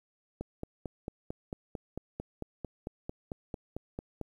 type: click train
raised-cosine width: 2 ms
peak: -23 dBFS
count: 18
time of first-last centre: 0.41-4.213 s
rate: 4.47 Hz
effects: 10-bit